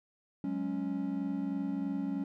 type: chord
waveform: triangle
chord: F# suspended second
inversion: none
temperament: just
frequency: 185 / 208.1 / 277.5 Hz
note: F#3 / G#3 / C#4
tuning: 0 / +4 / +2 cents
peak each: -36 / -36 / -32 dBFS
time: 0.44-2.24 s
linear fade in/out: 2 ms
effects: none